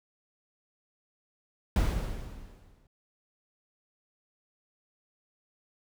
brown noise with exponential decay, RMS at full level -23 dBFS, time 1.76-2.87 s, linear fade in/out 2 ms, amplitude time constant 240 ms, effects none

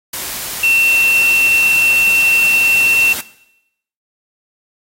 sine tone in noise, 2700 Hz, E7, 41 cents sharp, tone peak -10 dBFS, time 0.63-3.13 s, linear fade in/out 5 ms, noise white, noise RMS -23 dBFS, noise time 0.13-3.21 s, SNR +10 dB, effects noise-tail reverb RT60 0.8 s tail -17 dB re dry + AAC 48 kbps

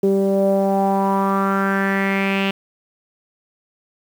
sawtooth tone with low-pass filter sweep, 195.3 Hz, G3, 6 cents flat, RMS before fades -18 dBFS, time 0.03-2.51 s, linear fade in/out 5 ms, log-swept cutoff 420 to 2900 Hz, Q 5, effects 7-bit

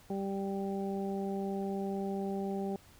harmonic tone, 196 Hz, G3, in tune, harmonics 1 / 2 / 3 / 4, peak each -35 / -37 / -45 / -42 dBFS, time 0.1-2.76 s, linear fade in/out 2 ms, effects added 93 Hz sine -63 dBFS peak until 2.99 s + pink hiss -60 dBFS RMS until 2.99 s

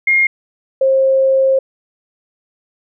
sine tone pair in turn, 2133 / 533.2 Hz, C7 / C5, +33 / +33 cents, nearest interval 2 octaves, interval 2400 cents, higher first, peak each -9 dBFS, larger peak neither, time 0.07-0.27 / 0.81-1.59 s, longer second, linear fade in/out 5 ms, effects none

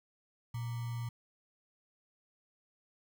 sine tone with sample-and-hold, 118.3 Hz, A#2, 26 cents sharp, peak -35 dBFS, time 0.54-1.09 s, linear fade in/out 5 ms, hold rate 1050 Hz, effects none

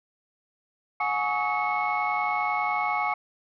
sine tone cluster, 727 / 837 / 1121 / 1273 / 2196 Hz, F#5 / G#5 / C#6 / D#6 / C#7, -31 / +13 / +19 / +39 / -17 cents, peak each -30 / -28 / -29 / -32 / -29 dBFS, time 1-3.14 s, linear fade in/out 5 ms, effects tanh soft clip ceiling -16 dBFS

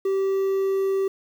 triangle tone with quantisation, 387.7 Hz, G4, 19 cents flat, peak -18 dBFS, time 0.05-1.08 s, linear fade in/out 5 ms, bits 8, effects none

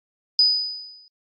sine tone with exponential decay, 4978 Hz, D#8, in tune, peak -10 dBFS, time 0.39-1.08 s, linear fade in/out 1 ms, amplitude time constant 150 ms, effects tanh soft clip ceiling -9 dBFS + AAC 32 kbps

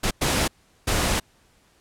pink noise bursts at uneven times, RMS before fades -22 dBFS, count 3, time 0.03-0.11 / 0.21-0.48 / 0.87-1.2 s, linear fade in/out 10 ms, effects pink hiss -60 dBFS RMS until 1.8 s + low-pass 11000 Hz 12 dB/octave

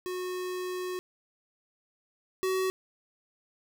square tone pair in turn, 365.1 / 376.2 Hz, F#4 / F#4, -23 / +29 cents, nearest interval minor second, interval 52 cents, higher second, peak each -33 / -27 dBFS, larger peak second, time 0.06-0.99 / 2.43-2.7 s, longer first, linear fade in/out 0 ms, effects none

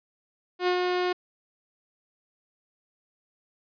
sawtooth tone with ADSR envelope, 360.5 Hz, F#4, 45 cents flat, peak -17 dBFS, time 0.59-1.13 s, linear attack 83 ms, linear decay 86 ms, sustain -3 dB, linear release 9 ms, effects resampled to 11025 Hz

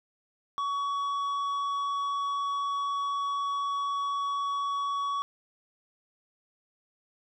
sine tone with tanh clipping, 1126 Hz, C#6, 27 cents sharp, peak -29 dBFS, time 0.58-5.22 s, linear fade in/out 0 ms, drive 7 dB, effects none

